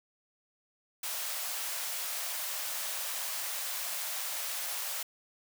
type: high-pass noise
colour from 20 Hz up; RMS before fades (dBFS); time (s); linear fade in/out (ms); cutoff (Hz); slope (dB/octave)
white; -36; 1.03-5.03; 5; 530; 48
effects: none